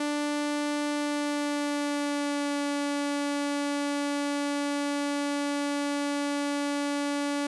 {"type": "tone with pitch glide", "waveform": "sawtooth", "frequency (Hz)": [293.7, 286.8], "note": ["D4", "D4"], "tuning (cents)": [0, -41], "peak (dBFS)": -23, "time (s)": [0, 7.47], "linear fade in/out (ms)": 5, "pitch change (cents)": -41, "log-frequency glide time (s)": [0.89, 2.59], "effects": ["resampled to 24000 Hz", "9-bit"]}